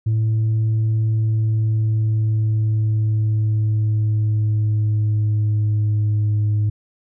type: tone with pitch glide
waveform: sine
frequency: 110.3 to 105.38 Hz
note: A2 to G#2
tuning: +5 to +26 cents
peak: -13 dBFS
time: 0.06-6.7 s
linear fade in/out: 10 ms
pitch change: -79 cents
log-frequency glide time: 1.04-6.4 s
effects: tanh soft clip ceiling -14 dBFS